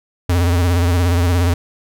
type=tone with vibrato; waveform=square; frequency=87.31 Hz; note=F2; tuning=in tune; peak=-13 dBFS; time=0.29-1.54 s; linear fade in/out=5 ms; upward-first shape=sine; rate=17 Hz; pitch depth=69 cents each way; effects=none